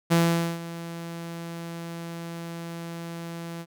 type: tone with ADSR envelope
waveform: sawtooth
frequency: 168.2 Hz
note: E3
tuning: 35 cents sharp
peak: -13 dBFS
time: 0.1-3.66 s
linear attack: 23 ms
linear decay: 460 ms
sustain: -17 dB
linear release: 53 ms
effects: none